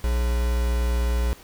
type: tone with quantisation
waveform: triangle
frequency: 59.9 Hz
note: A#1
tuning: 48 cents sharp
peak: -18 dBFS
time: 0.04-1.33 s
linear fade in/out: 0 ms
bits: 5
effects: pink hiss -48 dBFS RMS until 1.43 s